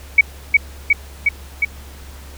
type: tone with echo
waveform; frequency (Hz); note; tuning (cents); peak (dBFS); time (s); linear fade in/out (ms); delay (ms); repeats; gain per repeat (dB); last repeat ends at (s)
sine; 2259; C#7; +32; -4; 0.18-0.21; 5; 360; 4; -2; 1.65
effects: added 69 Hz sine -35 dBFS peak until 2.37 s + pink hiss -42 dBFS RMS until 2.37 s